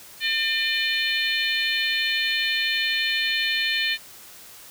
harmonic tone, 601 Hz, D5, 40 cents sharp, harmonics 3 / 4 / 5 / 6 / 7, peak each -26 / -27 / -28 / -29 / -29 dBFS, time 0.2-3.98 s, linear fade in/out 50 ms, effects white hiss -45 dBFS RMS until 4.7 s

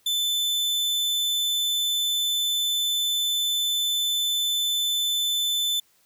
40% pulse tone, 3520 Hz, A7, in tune, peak -21 dBFS, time 0.06-5.8 s, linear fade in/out 5 ms, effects white hiss -63 dBFS RMS until 6.05 s

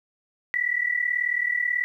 sine tone pair together, 1937.1 / 1975.5 Hz, B6 / B6, -34 / 0 cents, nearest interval unison, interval 34 cents, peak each -25 dBFS, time 0.54-1.84 s, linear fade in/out 0 ms, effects 10-bit

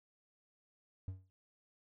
triangle tone with exponential decay, 94 Hz, F#2, 28 cents sharp, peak -34 dBFS, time 1.08-1.3 s, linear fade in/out 0 ms, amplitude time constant 47 ms, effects none

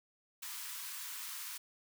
white high-pass noise, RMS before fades -44 dBFS, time 0.42-1.58 s, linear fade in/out 10 ms, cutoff 910 Hz, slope 96 dB/octave, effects none

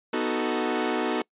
sawtooth chord, B dominant seventh, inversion none, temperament equal, 246.9 / 311.1 / 370 / 440 Hz, B3 / D#4 / F#4 / A4, 0 / 0 / 0 / 0 cents, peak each -26 dBFS, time 0.13-1.22 s, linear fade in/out 5 ms, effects noise-tail reverb RT60 0.1 s tail -25 dB re dry + resampled to 8000 Hz

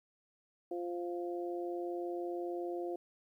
harmonic tone, 174.61 Hz, F3, in tune, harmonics 2 / 3 / 4, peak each -37 / -44 / -44 dBFS, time 0.71-2.96 s, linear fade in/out 5 ms, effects 12-bit

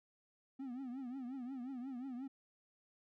triangle tone with vibrato, 256.6 Hz, C4, 34 cents flat, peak -40 dBFS, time 0.59-2.28 s, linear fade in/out 10 ms, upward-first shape triangle, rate 5.6 Hz, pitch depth 150 cents each way, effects none

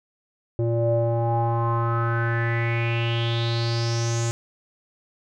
square tone with low-pass filter sweep, 116.54 Hz, A#2, in tune, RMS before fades -23 dBFS, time 0.59-4.31 s, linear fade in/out 0 ms, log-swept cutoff 460 to 7200 Hz, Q 6.4, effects none

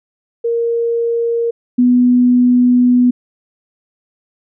sine tone pair in turn, 466.2 / 247 Hz, A#4 / B3, 0 / 0 cents, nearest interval major seventh, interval 1100 cents, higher first, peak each -13 / -7 dBFS, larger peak second, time 0.44-1.51 / 1.78-3.11 s, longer second, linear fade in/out 10 ms, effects none

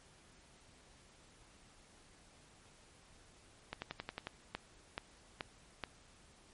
two click trains, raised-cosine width 0.3 ms, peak -22 / -24 dBFS, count 4 / 7, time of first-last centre 4.55-5.838 / 3.73-4.271 s, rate 2.33 / 11.1 Hz, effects pink hiss -63 dBFS RMS until 6.53 s + MP3 48 kbps

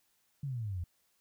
sine exponential sweep, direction down, 146.83 to 82.41 Hz, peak -34 dBFS, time 0.43-0.84 s, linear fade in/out 5 ms, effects white hiss -74 dBFS RMS until 1.2 s

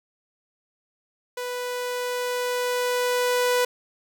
sawtooth tone with level ramp, 493.9 Hz, B4, in tune, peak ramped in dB -25 to -15 dBFS, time 1.37-3.65 s, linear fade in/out 5 ms, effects none

